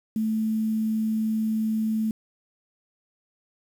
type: tone with quantisation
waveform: sine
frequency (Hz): 219.3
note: A3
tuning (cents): -6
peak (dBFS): -22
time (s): 0.16-2.11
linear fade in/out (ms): 2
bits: 8
effects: none